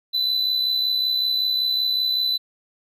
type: tone with amplitude modulation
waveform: triangle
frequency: 4001 Hz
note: B7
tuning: 22 cents sharp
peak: -16 dBFS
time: 0.13-2.38 s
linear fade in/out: 20 ms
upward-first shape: sine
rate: 65.3 Hz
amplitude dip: 45%
effects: none